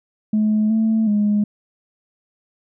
sine tone with pitch steps, 214.2 / 221.4 / 207.9 Hz, A3 / A3 / G#3, -46 / +11 / +2 cents, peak -13 dBFS, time 0.33-1.44 s, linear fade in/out 5 ms, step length 370 ms, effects tanh soft clip ceiling -11 dBFS

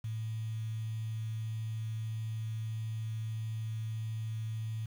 sine tone with quantisation, 110.8 Hz, A2, 13 cents sharp, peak -34 dBFS, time 0.04-4.86 s, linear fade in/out 5 ms, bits 9, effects none

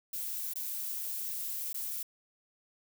violet noise with dropouts, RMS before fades -37 dBFS, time 0.13-2.03 s, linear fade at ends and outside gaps 5 ms, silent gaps 0.536-0.556 / 1.73-1.743 s, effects none

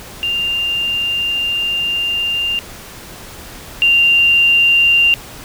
sine tone pair in turn, 2794 / 2782 Hz, F7 / F7, 0 / -7 cents, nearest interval unison, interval 7 cents, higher first, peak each -15 / -8 dBFS, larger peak second, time 0.23-2.59 / 3.82-5.14 s, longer first, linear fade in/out 0 ms, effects pink hiss -34 dBFS RMS until 5.44 s

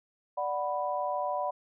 sine chord, B minor, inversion first, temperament equal, 587.3 / 740 / 987.8 Hz, D5 / F#5 / B5, 0 / 0 / 0 cents, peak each -33 dBFS, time 0.37-1.51 s, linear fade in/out 10 ms, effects none

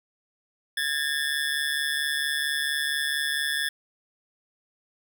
25% pulse ring-modulated tone, 1725 Hz, A6, 35 cents flat, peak -18 dBFS, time 0.77-3.69 s, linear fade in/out 5 ms, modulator 72.2 Hz, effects none

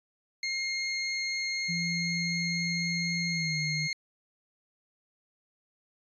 25% pulse tone, 2137 Hz, C7, 36 cents sharp, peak -26 dBFS, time 0.43-3.93 s, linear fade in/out 2 ms
sine tone with pitch glide, 169.5 to 152.76 Hz, E3 to D#3, +49 to -31 cents, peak -32 dBFS, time 1.68-3.88 s, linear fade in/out 20 ms, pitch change -180 cents, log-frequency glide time 3.29-3.58 s
effects resampled to 22050 Hz

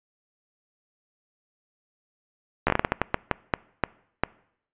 slowing click train, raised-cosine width 0.5 ms, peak -5 dBFS, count 14, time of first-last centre 2.67-4.236 s, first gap 13 ms, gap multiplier 1.33, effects noise-tail reverb RT60 0.7 s tail -23 dB re dry + resampled to 8000 Hz

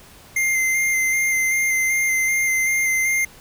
square tone with vibrato, 2093 Hz, C7, in tune, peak -18 dBFS, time 0.36-3.25 s, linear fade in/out 5 ms, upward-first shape square, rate 2.6 Hz, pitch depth 14 cents each way, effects pink hiss -46 dBFS RMS until 3.4 s

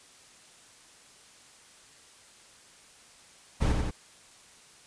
brown noise with echo, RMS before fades -25 dBFS, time 3.6-3.73 s, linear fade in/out 20 ms, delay 91 ms, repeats 2, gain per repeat -3 dB, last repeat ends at 3.912 s, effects white hiss -55 dBFS RMS until 4.86 s + resampled to 22050 Hz

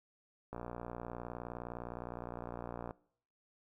click train, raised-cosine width 1 ms, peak -28 dBFS, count 143, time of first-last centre 0.53-2.909 s, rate 59.7 Hz, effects noise-tail reverb RT60 0.6 s tail -22 dB re dry

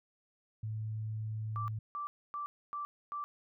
sine tone, 109 Hz, A2, 16 cents flat, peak -35 dBFS, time 0.63-1.79 s, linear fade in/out 5 ms
sine tone bursts, 1169 Hz, D6, 8 cents flat, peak -36 dBFS, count 5, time 1.56-3.24 s, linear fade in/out 0 ms, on 120 ms, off 270 ms
effects none

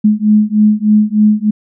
sine beating tone pair, 210.4 / 213.7 Hz, G#3 / G#3, +23 / +50 cents, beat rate 3.3 Hz, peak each -10 dBFS, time 0.04-1.51 s, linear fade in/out 10 ms, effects none

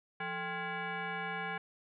sine tone with frequency modulation, 440 Hz, A4, in tune, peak -35 dBFS, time 0.2-1.58 s, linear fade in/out 5 ms, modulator 614 Hz, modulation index 3.1, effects none

